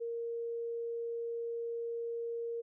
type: tone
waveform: sine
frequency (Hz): 465.8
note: A#4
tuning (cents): -1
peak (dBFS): -35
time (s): 0-2.62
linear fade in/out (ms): 20
effects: none